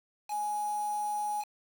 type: tone with quantisation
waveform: sine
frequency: 836 Hz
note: G#5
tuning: 11 cents sharp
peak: -30 dBFS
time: 0.28-1.45 s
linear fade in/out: 50 ms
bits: 7
effects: none